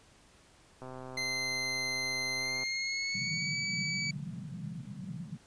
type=click train; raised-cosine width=1 ms; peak=-31 dBFS; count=235; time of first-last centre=0.82-2.634 s; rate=129 Hz
type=tone with pitch glide; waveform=25% pulse; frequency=2073 to 2287 Hz; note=C7 to D7; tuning=-17 to -47 cents; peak=-28 dBFS; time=1.17-4.11 s; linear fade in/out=5 ms; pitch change=+170 cents; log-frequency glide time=2.38-3.55 s
type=band-pass noise; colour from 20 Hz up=pink; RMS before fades=-41 dBFS; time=3.14-5.38 s; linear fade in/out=20 ms; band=130 to 200 Hz; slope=48 dB/octave
effects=pink hiss -61 dBFS RMS until 5.46 s + resampled to 22050 Hz